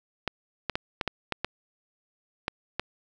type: clicks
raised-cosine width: 0.3 ms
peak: -11 dBFS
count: 9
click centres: 0.277 / 0.697 / 0.755 / 1.012 / 1.077 / 1.323 / 1.446 / 2.481 / 2.796 s
effects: none